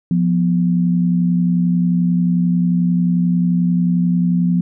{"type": "tone pair together", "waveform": "sine", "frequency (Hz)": [175.33, 246.6], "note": ["F3", "B3"], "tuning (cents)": [7, -2], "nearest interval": "tritone", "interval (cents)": 591, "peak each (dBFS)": [-13, -21], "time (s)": [0.11, 4.61], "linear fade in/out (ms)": 2, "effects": []}